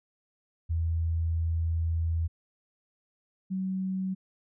sine tone pair in turn, 82.41 / 188.78 Hz, E2 / F#3, 0 / +35 cents, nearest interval octave + major second, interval 1435 cents, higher second, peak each -25 / -28 dBFS, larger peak first, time 0.69-2.28 / 3.5-4.15 s, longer first, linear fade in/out 20 ms, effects none

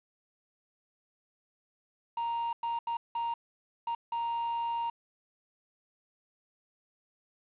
triangle tone bursts at uneven times, 932.3 Hz, A#5, in tune, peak -28 dBFS, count 6, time 2.17-2.53 / 2.63-2.79 / 2.87-2.97 / 3.15-3.34 / 3.87-3.95 / 4.12-4.9 s, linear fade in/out 5 ms, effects resampled to 8000 Hz + 9-bit

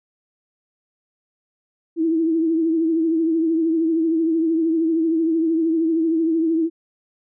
sine tone with vibrato, 325.6 Hz, E4, 21 cents flat, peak -16 dBFS, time 1.96-6.7 s, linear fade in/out 50 ms, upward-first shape triangle, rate 13 Hz, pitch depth 63 cents each way, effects none

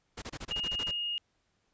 pink noise bursts, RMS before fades -40 dBFS, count 10, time 0.17-0.914 s, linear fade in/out 10 ms, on 51 ms, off 26 ms
sine tone, 2855 Hz, F7, 37 cents sharp, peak -31 dBFS, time 0.51-1.18 s, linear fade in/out 0 ms
effects pink hiss -75 dBFS RMS until 1.73 s + resampled to 16000 Hz

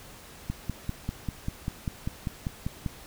click train, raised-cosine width 5 ms, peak -17 dBFS, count 13, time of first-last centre 0.5-2.862 s, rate 5.08 Hz, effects pink hiss -48 dBFS RMS until 3.06 s

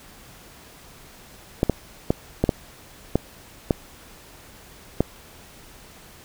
clicks, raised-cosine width 2 ms, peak -4 dBFS, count 8, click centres 1.631 / 1.697 / 2.105 / 2.44 / 2.492 / 3.156 / 3.708 / 5.006 s, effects pink hiss -47 dBFS RMS until 6.24 s

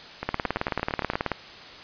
two click trains, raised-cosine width 0.5 ms, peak -14 / -9 dBFS, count 9 / 20, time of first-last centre 0.23-1.135 / 0.29-1.317 s, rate 8.84 / 18.5 Hz, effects white hiss -43 dBFS RMS until 1.83 s + resampled to 11025 Hz

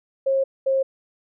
sine tone pair in turn, 539 / 535.6 Hz, C#5 / C5, -49 / +40 cents, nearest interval unison, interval 11 cents, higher first, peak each -17 dBFS, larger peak neither, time 0.26-0.44 / 0.66-0.83 s, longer first, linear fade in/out 10 ms, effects none

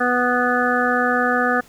harmonic tone, 246.9 Hz, B3, in tune, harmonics 1 / 2 / 3 / 5 / 6 / 7, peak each -23 / -23 / -23 / -23 / -23 / -23 dBFS, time 0-1.61 s, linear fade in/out 10 ms, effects pink hiss -49 dBFS RMS until 1.68 s

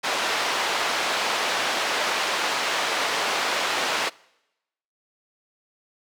pink band-pass noise, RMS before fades -25 dBFS, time 0.03-4.1 s, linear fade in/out 20 ms, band 630 to 4700 Hz, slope 12 dB/octave, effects noise-tail reverb RT60 0.9 s tail -24 dB re dry

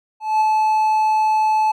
triangle tone with ADSR envelope, 866 Hz, A5, 28 cents flat, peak -10 dBFS, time 0.2-1.72 s, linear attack 210 ms, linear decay 9 ms, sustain -2 dB, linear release 11 ms, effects none

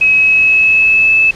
sine tone with pitch glide, 2556 to 2614 Hz, D#7 to E7, +46 to -15 cents, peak -6 dBFS, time 0.01-1.31 s, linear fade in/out 5 ms, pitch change +39 cents, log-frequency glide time 0.13-1.15 s, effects pink hiss -33 dBFS RMS until 1.35 s + low-pass 6000 Hz 12 dB/octave

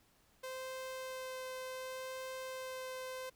sawtooth tone with vibrato, 518 Hz, C5, 17 cents flat, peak -38 dBFS, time 0.43-3.3 s, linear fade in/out 10 ms, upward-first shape sine, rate 0.67 Hz, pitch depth 8 cents each way, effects pink hiss -70 dBFS RMS until 3.35 s

